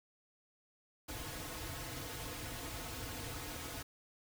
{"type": "noise with comb filter", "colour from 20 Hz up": "pink", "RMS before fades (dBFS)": -44, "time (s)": [1.08, 3.83], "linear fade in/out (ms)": 10, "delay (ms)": 5.1, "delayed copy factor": -0.85, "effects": []}